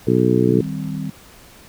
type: harmonic tone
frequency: 61.74 Hz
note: B1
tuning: in tune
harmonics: 2 / 3 / 4 / 5 / 6 / 7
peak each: -20 / -20 / -20 / -20 / -20 / -20 dBFS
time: 0.07-0.61 s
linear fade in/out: 5 ms
type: chord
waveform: sine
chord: C minor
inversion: first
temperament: equal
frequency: 155.56 / 196 / 261.6 Hz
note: Eb3 / G3 / C4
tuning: 0 / 0 / 0 cents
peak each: -26 / -27 / -29 dBFS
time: 0.48-1.1 s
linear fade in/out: 2 ms
type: clicks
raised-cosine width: 0.2 ms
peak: -30 dBFS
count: 7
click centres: 0.607 / 0.643 / 0.691 / 0.84 / 0.887 / 1.055 / 1.093 s
effects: pink hiss -45 dBFS RMS until 1.68 s